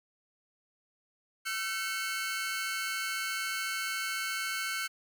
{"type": "tone cluster", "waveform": "sawtooth", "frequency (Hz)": [1343, 1527, 2194], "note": ["E6", "G6", "C#7"], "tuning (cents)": [32, -46, -18], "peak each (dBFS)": [-35, -32, -33], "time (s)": [1.45, 4.88], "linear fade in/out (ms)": 20, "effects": []}